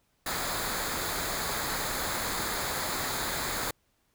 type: noise with comb filter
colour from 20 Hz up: pink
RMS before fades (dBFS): -32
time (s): 0.26-3.71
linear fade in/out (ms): 5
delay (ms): 0.35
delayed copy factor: -0.6
effects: pink hiss -72 dBFS RMS until 4.14 s